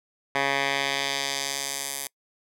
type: tone with band-pass filter sweep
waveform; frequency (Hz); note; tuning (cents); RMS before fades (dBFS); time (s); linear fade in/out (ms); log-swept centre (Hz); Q
10% pulse; 138.59; C#3; 0; -28; 0.35-2.07; 2; 1700 to 11000; 1
effects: noise-tail reverb RT60 0.1 s tail -25 dB re dry